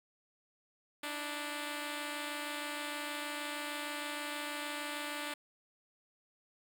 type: tone pair together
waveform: 5% pulse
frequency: 293.7 / 320.1 Hz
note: D4 / D#4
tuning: 0 / +49 cents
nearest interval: minor second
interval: 149 cents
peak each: -27 / -35 dBFS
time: 1.03-5.34 s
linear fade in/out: 5 ms
effects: none